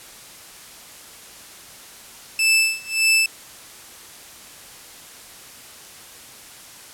sawtooth tone with tremolo, 2637 Hz, E7, in tune, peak -10 dBFS, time 2.39-3.26 s, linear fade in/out 2 ms, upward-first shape sine, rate 1.7 Hz, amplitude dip 95%, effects white hiss -42 dBFS RMS until 6.93 s + low-pass 12000 Hz 12 dB/octave

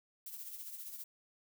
violet noise with tremolo, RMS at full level -44 dBFS, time 0.26-1.04 s, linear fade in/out 2 ms, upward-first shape triangle, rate 15 Hz, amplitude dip 60%, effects none

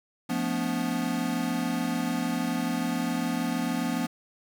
square chord, B half-diminished seventh, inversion second, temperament equal with one note detuned, 174.61 / 220 / 246.9 / 287.1 Hz, F3 / A3 / B3 / D4, 0 / 0 / 0 / -39 cents, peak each -34 / -35 / -30 / -34 dBFS, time 0.29-4.07 s, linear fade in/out 10 ms, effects 9-bit

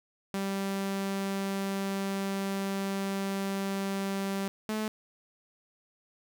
sawtooth tone pair in turn, 195.7 / 216 Hz, G3 / A3, -3 / -32 cents, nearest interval major second, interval 171 cents, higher second, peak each -26 dBFS, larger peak neither, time 0.34-4.48 / 4.69-4.88 s, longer first, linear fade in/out 0 ms, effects none

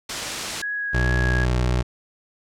white noise, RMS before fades -26 dBFS, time 0.09-0.62 s, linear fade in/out 5 ms
sine tone with vibrato, 1661.2 Hz, G#6, in tune, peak -24 dBFS, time 0.62-1.45 s, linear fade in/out 10 ms, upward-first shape triangle, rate 2.4 Hz, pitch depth 11 cents each way
25% pulse tone, 61.74 Hz, B1, in tune, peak -15 dBFS, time 0.93-1.83 s, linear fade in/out 20 ms
effects low-pass 7000 Hz 12 dB/octave

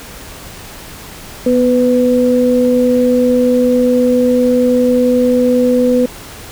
sine tone pair together, 246.9 / 499 Hz, B3 / B4, 0 / +18 cents, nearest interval octave, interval 1218 cents, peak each -11 dBFS, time 1.46-6.06 s, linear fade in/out 5 ms, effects pink hiss -32 dBFS RMS until 6.51 s

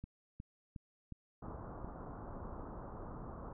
click train, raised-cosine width 5 ms, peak -33 dBFS, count 6, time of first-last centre 0.04-1.845 s, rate 2.77 Hz
pink low-pass noise, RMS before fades -47 dBFS, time 1.42-3.53 s, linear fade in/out 5 ms, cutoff 1300 Hz, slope 48 dB/octave
effects none

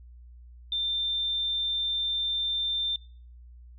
sine tone, 3580 Hz, A7, 29 cents sharp, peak -26 dBFS, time 0.72-2.96 s, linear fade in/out 2 ms, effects noise-tail reverb RT60 0.5 s tail -23 dB re dry + added 60 Hz sine -46 dBFS peak until 3.78 s

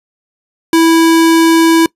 square tone, 328.5 Hz, E4, 6 cents flat, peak -6 dBFS, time 0.73-1.86 s, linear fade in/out 2 ms, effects noise-tail reverb RT60 0.1 s tail -23 dB re dry + resampled to 32000 Hz

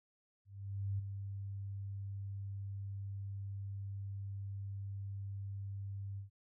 sine tone with ADSR envelope, 98.9 Hz, G2, 16 cents sharp, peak -33 dBFS, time 0.45-6.3 s, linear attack 540 ms, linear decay 10 ms, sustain -7 dB, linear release 120 ms, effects none

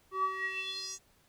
square tone with band-pass filter sweep, 380.6 Hz, F#4, 49 cents sharp, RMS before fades -36 dBFS, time 0.11-0.99 s, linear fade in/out 50 ms, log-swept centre 850 to 7000 Hz, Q 7.6, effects pink hiss -67 dBFS RMS until 1.28 s

